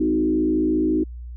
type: tone with frequency modulation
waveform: sine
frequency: 311.1 Hz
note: D#4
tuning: in tune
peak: -17 dBFS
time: 0-1.04 s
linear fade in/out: 10 ms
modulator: 54.5 Hz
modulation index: 0.98
effects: added 60 Hz sine -32 dBFS peak until 1.36 s